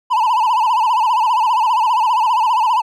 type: tone with vibrato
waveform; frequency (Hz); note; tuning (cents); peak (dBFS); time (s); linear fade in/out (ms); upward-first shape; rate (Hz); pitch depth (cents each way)
triangle; 932.3; A#5; 0; -10; 0.1-2.82; 20; sine; 15; 150
effects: none